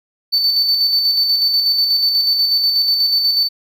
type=tone with tremolo; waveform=triangle; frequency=4524 Hz; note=C#8; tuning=34 cents sharp; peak=-10 dBFS; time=0.32-3.49 s; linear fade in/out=20 ms; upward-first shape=square; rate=8.2 Hz; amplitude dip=35%; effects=none